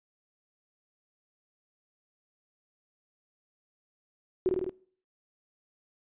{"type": "tone with echo", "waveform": "sine", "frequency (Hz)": 369.1, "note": "F#4", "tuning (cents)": -4, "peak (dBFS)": -21, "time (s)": [4.46, 4.49], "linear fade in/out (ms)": 0, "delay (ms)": 51, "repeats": 4, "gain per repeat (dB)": -2, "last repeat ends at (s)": 4.694, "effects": ["noise-tail reverb RT60 0.5 s tail -22 dB re dry", "resampled to 8000 Hz"]}